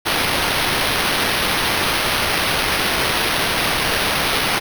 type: noise with sample-and-hold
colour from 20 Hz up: blue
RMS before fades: -19 dBFS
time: 0.05-4.6 s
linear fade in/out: 20 ms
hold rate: 7350 Hz
effects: none